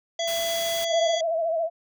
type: harmonic tone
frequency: 670 Hz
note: E5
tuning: 28 cents sharp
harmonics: 1 / 3 / 5 / 7 / 9 / 10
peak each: -26 / -36 / -30 / -39 / -38 / -39 dBFS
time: 0.19-1.21 s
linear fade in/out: 5 ms
type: noise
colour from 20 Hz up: white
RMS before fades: -35 dBFS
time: 0.27-0.85 s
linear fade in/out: 10 ms
type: tone with vibrato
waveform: sine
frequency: 658 Hz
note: E5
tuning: 3 cents flat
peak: -22 dBFS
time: 0.88-1.7 s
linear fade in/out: 50 ms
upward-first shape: sine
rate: 14 Hz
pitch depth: 64 cents each way
effects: none